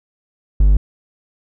triangle tone, 50 Hz, G1, 35 cents sharp, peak -6 dBFS, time 0.6-0.77 s, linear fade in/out 5 ms, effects none

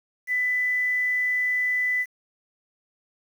sine tone, 1995 Hz, B6, 17 cents sharp, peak -21 dBFS, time 0.27-2.06 s, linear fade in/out 50 ms, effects 8-bit

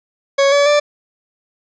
40% pulse tone with pitch steps, 554.4 / 570.6 / 587.4 Hz, C#5 / C#5 / D5, 0 / +50 / 0 cents, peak -9 dBFS, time 0.38-0.8 s, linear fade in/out 10 ms, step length 140 ms, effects resampled to 16000 Hz + 8-bit

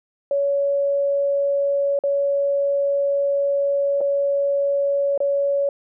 sine tone with dropouts, 562 Hz, C#5, 24 cents sharp, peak -17 dBFS, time 0.31-5.69 s, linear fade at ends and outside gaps 2 ms, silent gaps 1.99-2.037 / 4.007-4.012 / 5.177-5.203 s, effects none

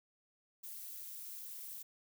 violet noise with amplitude modulation, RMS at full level -44 dBFS, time 0.63-1.83 s, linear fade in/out 10 ms, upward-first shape sine, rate 216 Hz, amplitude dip 75%, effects none

